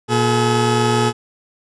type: tone pair together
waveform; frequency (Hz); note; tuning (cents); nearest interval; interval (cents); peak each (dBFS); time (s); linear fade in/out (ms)
20% pulse; 118.52 / 426.4; A#2 / G#4; +29 / +46; octave + minor seventh; 2217; -12; 0.08-1.13; 50
effects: resampled to 22050 Hz